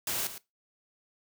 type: noise with echo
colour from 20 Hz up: white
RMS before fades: -32 dBFS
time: 0.07-0.27 s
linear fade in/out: 2 ms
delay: 110 ms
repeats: 1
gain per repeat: -11 dB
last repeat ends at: 0.38 s
effects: noise-tail reverb RT60 0.2 s tail -19 dB re dry